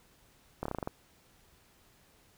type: slowing click train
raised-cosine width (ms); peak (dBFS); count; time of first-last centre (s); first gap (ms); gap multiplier
1; -20; 8; 0.63-0.875; 25; 1.11
effects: pink hiss -64 dBFS RMS until 2.37 s